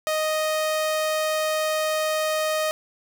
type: tone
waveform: sawtooth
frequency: 622.3 Hz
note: D#5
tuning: in tune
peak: -18 dBFS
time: 0.07-2.71 s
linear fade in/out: 0 ms
effects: none